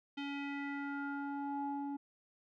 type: tone with low-pass filter sweep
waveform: square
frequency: 282.1 Hz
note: C#4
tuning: 30 cents sharp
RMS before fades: -40 dBFS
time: 0.17-1.97 s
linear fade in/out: 10 ms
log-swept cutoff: 3100 to 640 Hz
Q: 3.6
effects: none